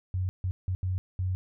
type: tone bursts at uneven times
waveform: sine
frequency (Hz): 92.5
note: F#2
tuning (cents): 0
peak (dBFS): -26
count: 5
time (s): 0.14-0.29 / 0.44-0.51 / 0.68-0.75 / 0.83-0.98 / 1.19-1.35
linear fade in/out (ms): 0
effects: none